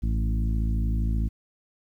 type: harmonic tone with a mistuned harmonic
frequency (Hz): 55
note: A1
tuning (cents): 0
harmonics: 1 / 2 / 3 / 4 / 5 / 6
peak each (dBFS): -23 / -30 / -36 / -34 / -41 / -44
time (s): 0.02-1.29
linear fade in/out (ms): 20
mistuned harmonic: 2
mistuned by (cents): -28
effects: 10-bit